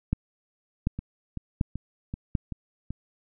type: two click trains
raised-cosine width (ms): 5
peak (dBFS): -11 / -20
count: 4 / 6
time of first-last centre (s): 0.13-2.352 / 0.99-2.906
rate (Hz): 1.35 / 2.61
effects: none